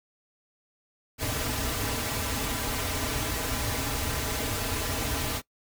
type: noise with comb filter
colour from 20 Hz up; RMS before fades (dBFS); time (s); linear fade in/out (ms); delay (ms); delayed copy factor
pink; -30; 1.18-5.42; 50; 5.5; -0.85
effects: noise-tail reverb RT60 0.1 s tail -21 dB re dry